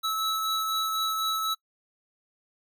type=tone pair together; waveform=square; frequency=1303 / 3905 Hz; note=E6 / B7; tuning=-20 / -20 cents; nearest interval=octave + perfect fifth; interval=1900 cents; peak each=-28 / -32 dBFS; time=0.03-1.55 s; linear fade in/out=20 ms; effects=noise-tail reverb RT60 0.1 s tail -24 dB re dry